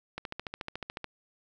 click train, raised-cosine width 0.3 ms, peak -20 dBFS, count 13, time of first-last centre 0.18-1.043 s, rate 13.9 Hz, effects none

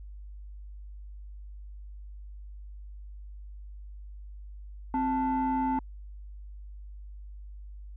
sine tone pair together, 261.7 / 881 Hz, C4 / A5, 0 / +2 cents, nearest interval octave + major sixth, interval 2102 cents, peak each -26 / -26 dBFS, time 4.94-5.79 s, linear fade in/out 2 ms, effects tanh soft clip ceiling -22 dBFS + added 50 Hz sine -41 dBFS peak until 7.96 s

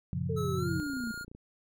sine chord, Gb major seventh, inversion none, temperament equal, 92.5 / 116.54 / 138.59 / 174.61 Hz, Gb2 / Bb2 / Db3 / F3, 0 / 0 / 0 / 0 cents, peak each -36 / -39 / -34 / -35 dBFS, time 0.13-0.8 s, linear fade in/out 0 ms
sine linear sweep, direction down, 456.1 to 216.1 Hz, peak -33 dBFS, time 0.29-1.12 s, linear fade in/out 10 ms
square tone with pitch glide, 1300 to 1417.7 Hz, E6 to F6, -24 to +26 cents, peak -39 dBFS, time 0.36-1.25 s, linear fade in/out 20 ms, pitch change +150 cents, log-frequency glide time 0.55-0.69 s
click train, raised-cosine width 3 ms, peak -35 dBFS, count 27, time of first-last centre 0.45-1.35 s, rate 28.9 Hz
effects none

